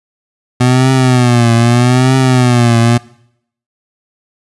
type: tone with vibrato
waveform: 25% pulse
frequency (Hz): 123.6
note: B2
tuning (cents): +2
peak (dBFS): -3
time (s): 0.6-2.98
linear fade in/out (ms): 10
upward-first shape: triangle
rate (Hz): 0.8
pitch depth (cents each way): 120
effects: noise-tail reverb RT60 0.7 s tail -21 dB re dry + resampled to 24000 Hz

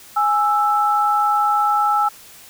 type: tone pair together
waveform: sine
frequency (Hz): 830.6 / 1320.6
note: G#5 / E6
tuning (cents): 0 / +3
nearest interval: minor sixth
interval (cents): 803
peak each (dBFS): -17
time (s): 0.16-2.09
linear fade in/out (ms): 10
effects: white hiss -43 dBFS RMS until 2.49 s

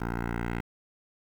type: tone with low-pass filter sweep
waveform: 10% pulse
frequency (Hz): 58.27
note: A#1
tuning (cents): 0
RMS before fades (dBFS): -32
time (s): 0-0.61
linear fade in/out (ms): 10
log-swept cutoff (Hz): 1400 to 2100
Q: 2.2
effects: 8-bit

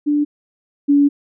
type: tone pair in turn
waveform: sine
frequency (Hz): 293.7 / 285.5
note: D4 / D4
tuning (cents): 0 / -49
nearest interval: unison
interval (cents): 49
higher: first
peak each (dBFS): -13 / -9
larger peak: second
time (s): 0.06-0.25 / 0.88-1.09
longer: second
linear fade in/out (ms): 20
effects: none

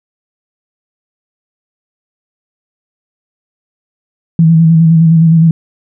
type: tone with vibrato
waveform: sine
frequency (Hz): 163.3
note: E3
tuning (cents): -16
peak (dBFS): -3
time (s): 4.39-5.51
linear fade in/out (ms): 2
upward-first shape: square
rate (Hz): 9.7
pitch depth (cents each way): 30
effects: none

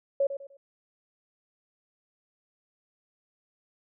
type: tone with echo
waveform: sine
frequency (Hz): 554.4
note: C#5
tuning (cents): 0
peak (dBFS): -21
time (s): 0.2-0.27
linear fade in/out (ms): 5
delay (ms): 100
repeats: 3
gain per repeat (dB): -10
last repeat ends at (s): 0.57
effects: none

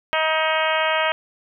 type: harmonic tone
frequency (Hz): 316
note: D#4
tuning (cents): +27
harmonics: 2 / 3 / 4 / 5 / 6 / 7 / 8 / 9 / 10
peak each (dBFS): -23 / -25 / -26 / -27 / -28 / -28 / -29 / -30 / -30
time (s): 0.13-1.12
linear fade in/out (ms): 0
effects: none

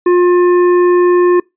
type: tone with hard clipping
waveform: sine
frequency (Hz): 355.2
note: F4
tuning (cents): +29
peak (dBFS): -8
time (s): 0.06-1.4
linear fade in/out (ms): 5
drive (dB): 9
effects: noise-tail reverb RT60 0.2 s tail -25 dB re dry + resampled to 8000 Hz

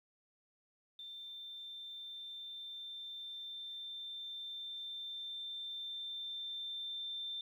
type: tone with level ramp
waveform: sine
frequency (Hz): 3570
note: A7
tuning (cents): +24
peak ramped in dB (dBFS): -46 to -39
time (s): 0.99-7.41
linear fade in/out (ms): 2
effects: 12-bit

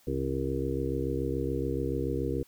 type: harmonic tone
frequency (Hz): 67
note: C2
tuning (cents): +42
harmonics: 1 / 2 / 4 / 5 / 6 / 7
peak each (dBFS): -35 / -35 / -35 / -35 / -35 / -35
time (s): 0.07-2.43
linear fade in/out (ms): 5
effects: white hiss -62 dBFS RMS until 2.47 s

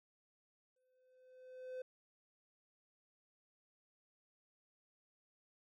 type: tone with exponential growth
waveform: triangle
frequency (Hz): 511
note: C5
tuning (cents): -41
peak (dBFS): -39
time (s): 0.76-1.82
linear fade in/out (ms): 5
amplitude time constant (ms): 230
effects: none

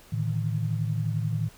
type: tone cluster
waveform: sine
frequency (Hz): 111.3 / 148.4 / 159.8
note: A2 / D3 / D#3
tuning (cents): +20 / +18 / +47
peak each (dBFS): -27 / -32 / -30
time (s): 0.12-1.49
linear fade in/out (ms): 10
effects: pink hiss -53 dBFS RMS until 1.57 s

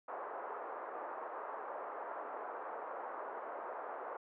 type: band-pass noise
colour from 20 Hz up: white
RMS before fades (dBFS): -44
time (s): 0.08-4.17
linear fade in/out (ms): 5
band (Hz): 430 to 1200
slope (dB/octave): 24
effects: low-pass 2000 Hz 12 dB/octave

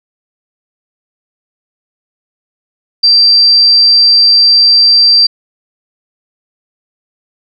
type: tone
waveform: sine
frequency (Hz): 4699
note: D8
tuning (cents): 0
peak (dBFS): -3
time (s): 3.03-5.27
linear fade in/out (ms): 10
effects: none

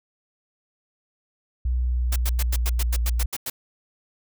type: tone with pitch glide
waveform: sine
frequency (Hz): 61.74 to 58.65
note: B1 to A#1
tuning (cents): 0 to +11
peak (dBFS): -20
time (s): 1.65-3.26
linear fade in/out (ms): 5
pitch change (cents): -89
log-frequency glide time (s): 1.76-3
type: noise bursts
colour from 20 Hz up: white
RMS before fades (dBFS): -29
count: 11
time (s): 2.12-3.5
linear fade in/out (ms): 5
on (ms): 40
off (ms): 94
effects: none

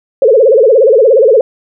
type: tone with vibrato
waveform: sine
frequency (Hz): 486.2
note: B4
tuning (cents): -27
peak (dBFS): -3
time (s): 0.22-1.41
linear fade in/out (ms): 2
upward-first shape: sine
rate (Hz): 17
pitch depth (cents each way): 240
effects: none

